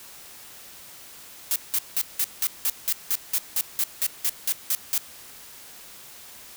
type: noise bursts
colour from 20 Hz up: blue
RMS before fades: -23 dBFS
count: 16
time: 1.51-4.978 s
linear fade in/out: 0 ms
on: 48 ms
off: 180 ms
effects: white hiss -45 dBFS RMS until 6.56 s